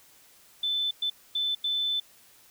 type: tone bursts at uneven times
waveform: sine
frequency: 3520 Hz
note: A7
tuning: in tune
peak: -25 dBFS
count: 4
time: 0.63-0.91 / 1.02-1.1 / 1.35-1.55 / 1.64-2 s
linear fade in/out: 5 ms
effects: white hiss -57 dBFS RMS until 2.5 s